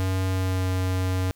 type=tone with pitch glide; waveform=square; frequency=94 to 92.76 Hz; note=F#2 to F#2; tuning=+28 to +5 cents; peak=-23 dBFS; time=0-1.31 s; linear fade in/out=0 ms; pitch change=-23 cents; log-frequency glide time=0.25-0.68 s; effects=white hiss -67 dBFS RMS until 1.35 s